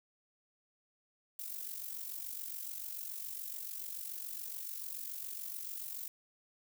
violet noise with amplitude modulation, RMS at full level -40 dBFS, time 1.39-6.08 s, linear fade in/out 2 ms, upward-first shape sine, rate 47 Hz, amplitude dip 65%, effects none

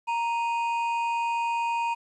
triangle tone pair together, 932.3 / 2489 Hz, A#5 / D#7, 0 / 0 cents, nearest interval octave + perfect fourth, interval 1700 cents, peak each -23 / -33 dBFS, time 0.07-1.95 s, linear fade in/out 20 ms, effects resampled to 24000 Hz + 10-bit

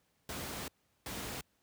pink noise bursts at uneven times, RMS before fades -41 dBFS, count 2, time 0.29-0.68 / 1.06-1.41 s, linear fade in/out 2 ms, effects pink hiss -75 dBFS RMS until 1.62 s + high-pass 60 Hz 12 dB/octave

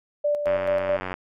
sine tone with tremolo, 587.3 Hz, D5, in tune, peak -19 dBFS, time 0.24-0.97 s, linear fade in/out 10 ms, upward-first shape square, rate 4.6 Hz, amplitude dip 50%
click train, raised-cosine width 0.5 ms, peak -15 dBFS, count 63, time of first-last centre 0.47-1.14 s, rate 92.5 Hz
effects none

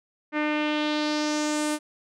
sawtooth tone with low-pass filter sweep, 301.3 Hz, D4, 44 cents sharp, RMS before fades -26 dBFS, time 0.32-1.79 s, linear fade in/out 50 ms, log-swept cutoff 2000 to 10000 Hz, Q 2.5, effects none

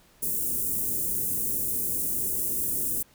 white band-stop noise, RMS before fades -28 dBFS, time 0.22-3.03 s, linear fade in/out 10 ms, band 410 to 8700 Hz, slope 24 dB/octave, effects pink hiss -59 dBFS RMS until 3.14 s

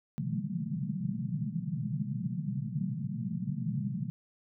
pink band-pass noise, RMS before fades -34 dBFS, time 0.18-4.1 s, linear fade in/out 0 ms, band 120 to 220 Hz, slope 96 dB/octave, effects none

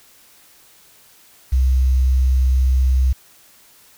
sine tone with quantisation, 64.6 Hz, C2, 21 cents flat, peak -12 dBFS, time 1.52-3.13 s, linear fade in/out 10 ms, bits 7, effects white hiss -50 dBFS RMS until 3.97 s

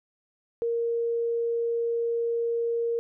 sine tone, 466.2 Hz, A#4, in tune, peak -24 dBFS, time 0.62-2.99 s, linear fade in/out 0 ms, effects none

